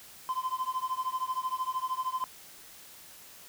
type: tone with tremolo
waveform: triangle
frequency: 1030 Hz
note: C6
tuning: 28 cents flat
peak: -23 dBFS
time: 0.29-2.24 s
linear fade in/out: 0 ms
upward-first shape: triangle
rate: 13 Hz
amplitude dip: 100%
effects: tanh soft clip ceiling -22 dBFS + white hiss -51 dBFS RMS until 3.48 s